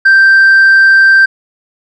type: tone with tanh clipping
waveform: sine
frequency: 1568 Hz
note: G6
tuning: in tune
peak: -3 dBFS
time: 0.05-1.26 s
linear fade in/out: 10 ms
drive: 1 dB
effects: none